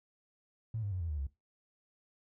triangle tone with pitch steps, 111.9 / 101.43 / 91.95 / 83.35 / 75.55 / 68.49 Hz, A2 / G#2 / F#2 / E2 / D2 / C#2, +30 / -40 / -10 / +20 / +50 / -20 cents, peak -30 dBFS, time 0.74-1.268 s, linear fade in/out 5 ms, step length 88 ms, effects noise-tail reverb RT60 0.2 s tail -20 dB re dry + tanh soft clip ceiling -31 dBFS

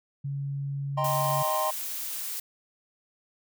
sine tone, 139.8 Hz, C#3, 15 cents sharp, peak -29 dBFS, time 0.24-1.43 s, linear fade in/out 10 ms
triangle chord, C minor seventh, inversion first, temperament equal, 622.3 / 784 / 932.3 / 1046.5 Hz, Eb5 / G5 / Bb5 / C6, 0 / 0 / 0 / 0 cents, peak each -28 / -30 / -32 / -27 dBFS, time 0.97-1.71 s, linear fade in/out 10 ms
blue noise, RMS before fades -34 dBFS, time 1.04-2.4 s, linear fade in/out 5 ms
effects none

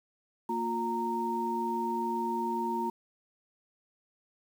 sine tone cluster, 231.8 / 353.9 / 925 Hz, A#3 / F4 / A#5, -10 / +23 / -14 cents, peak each -35 / -35 / -31 dBFS, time 0.49-2.9 s, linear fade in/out 5 ms, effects 9-bit

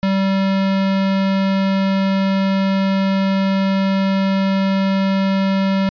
square tone, 193.6 Hz, G3, 21 cents flat, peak -15 dBFS, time 0.03-5.89 s, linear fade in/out 0 ms, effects resampled to 11025 Hz

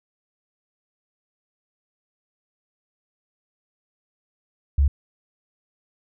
sine tone, 70.2 Hz, C#2, 22 cents sharp, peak -14 dBFS, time 4.78-4.88 s, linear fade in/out 5 ms, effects none

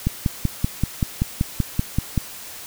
click train, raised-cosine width 5 ms, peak -6 dBFS, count 12, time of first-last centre 0.07-2.177 s, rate 5.22 Hz, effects white hiss -37 dBFS RMS until 2.66 s

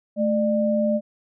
sine tone pair together, 218.2 / 598.6 Hz, A3 / D5, -14 / +33 cents, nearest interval octave + perfect fourth, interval 1747 cents, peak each -21 dBFS, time 0.16-1.01 s, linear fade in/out 50 ms, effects none

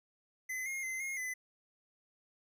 square tone with pitch steps, 2032 / 2140 / 2061 / 2145 / 2016 Hz, B6 / C7 / C7 / C7 / B6, +49 / +38 / -27 / +42 / +35 cents, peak -37 dBFS, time 0.49-1.34 s, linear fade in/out 10 ms, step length 170 ms, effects none

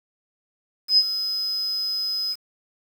sine tone with ADSR envelope, 5050 Hz, D#8, 25 cents sharp, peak -11 dBFS, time 0.88-2.36 s, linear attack 97 ms, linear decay 50 ms, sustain -12 dB, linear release 43 ms, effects 7-bit

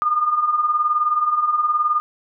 sine beating tone pair, 1200 / 1219 Hz, D6 / D#6, +37 / -36 cents, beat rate 19 Hz, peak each -23 / -17 dBFS, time 0.02-2 s, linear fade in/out 0 ms, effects none

